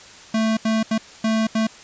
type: tone bursts at uneven times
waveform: square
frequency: 221.1 Hz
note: A3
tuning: 9 cents sharp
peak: -18 dBFS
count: 5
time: 0.34-0.57 / 0.65-0.83 / 0.91-0.98 / 1.24-1.47 / 1.55-1.67 s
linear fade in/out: 5 ms
effects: white hiss -43 dBFS RMS until 1.83 s + resampled to 16000 Hz